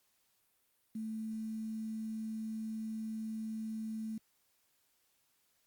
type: tone with quantisation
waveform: sine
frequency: 220 Hz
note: A3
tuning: in tune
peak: -37 dBFS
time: 0.95-4.18 s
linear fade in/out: 5 ms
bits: 10
effects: white hiss -75 dBFS RMS until 5.66 s + Opus 48 kbps